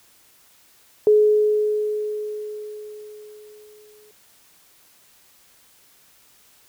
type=tone with exponential decay; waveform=sine; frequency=423.3 Hz; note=G#4; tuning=33 cents sharp; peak=-10 dBFS; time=1.07-4.11 s; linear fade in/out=1 ms; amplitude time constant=660 ms; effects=white hiss -55 dBFS RMS until 6.68 s